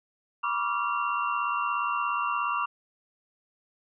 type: tone cluster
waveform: sine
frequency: 969 / 1090 / 1167 / 1381 / 2754 Hz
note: B5 / C#6 / D6 / F6 / F7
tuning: -33 / -29 / -11 / -20 / -25 cents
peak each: -33 / -35 / -28 / -34 / -36 dBFS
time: 0.43-2.66 s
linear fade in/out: 10 ms
effects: none